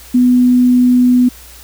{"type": "tone", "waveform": "sine", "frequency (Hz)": 248.4, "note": "B3", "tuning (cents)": 10, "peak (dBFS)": -6, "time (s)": [0.14, 1.29], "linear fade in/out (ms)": 10, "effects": ["added 60 Hz sine -39 dBFS peak until 1.63 s", "white hiss -38 dBFS RMS until 1.63 s"]}